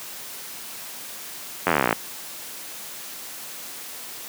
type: slowing click train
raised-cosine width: 0.5 ms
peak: -3 dBFS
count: 19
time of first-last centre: 1.67-1.928 s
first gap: 11 ms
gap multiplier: 1.03
effects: white hiss -37 dBFS RMS until 4.28 s + high-pass 150 Hz 12 dB/octave